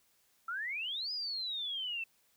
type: exponential two-way sweep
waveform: sine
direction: up then down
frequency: 1318.5 to 5050 to 2639 Hz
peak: -35 dBFS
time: 0.48-2.04 s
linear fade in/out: 5 ms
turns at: 1.12 s
effects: white hiss -71 dBFS RMS until 2.36 s